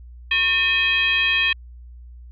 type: tone with frequency modulation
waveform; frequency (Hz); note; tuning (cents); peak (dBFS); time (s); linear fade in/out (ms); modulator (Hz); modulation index
sine; 2520; D#7; +21; -16; 0.31-1.53; 5; 714; 1.1
effects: added 60 Hz sine -38 dBFS peak until 2.31 s